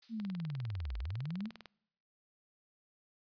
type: noise with exponential decay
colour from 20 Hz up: violet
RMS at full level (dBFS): -44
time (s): 0.02-0.46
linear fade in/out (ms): 5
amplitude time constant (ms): 95
type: linear two-way sweep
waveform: sine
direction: down then up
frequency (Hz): 233.5 to 49.75 to 233.5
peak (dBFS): -36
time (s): 0.09-1.51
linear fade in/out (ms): 50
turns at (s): 0.98
type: click train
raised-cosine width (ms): 0.2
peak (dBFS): -30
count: 30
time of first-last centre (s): 0.2-1.657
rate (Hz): 19.9
effects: noise-tail reverb RT60 0.8 s tail -25 dB re dry + resampled to 11025 Hz